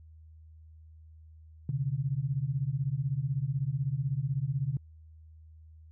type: beating tone pair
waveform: sine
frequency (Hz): 128.3 / 144.3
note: C3 / D3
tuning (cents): -34 / -30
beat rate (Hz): 16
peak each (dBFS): -31 / -31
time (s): 1.69-4.77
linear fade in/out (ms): 2
effects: added 79 Hz sine -50 dBFS peak until 5.91 s